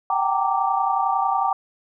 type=tone cluster; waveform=sine; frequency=764 / 795 / 920 / 1171 Hz; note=G5 / G5 / A#5 / D6; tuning=-45 / +24 / -23 / -5 cents; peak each=-24 dBFS; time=0.1-1.53 s; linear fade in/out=2 ms; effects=none